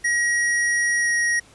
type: tone with pitch glide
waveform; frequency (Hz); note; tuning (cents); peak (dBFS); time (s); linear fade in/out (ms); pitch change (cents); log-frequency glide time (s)
square; 1900 to 1888; A#6 to A#6; +33 to +22; -19; 0.04-1.4; 10; -11; 0.99-1.09
effects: pink hiss -51 dBFS RMS until 1.54 s + resampled to 24000 Hz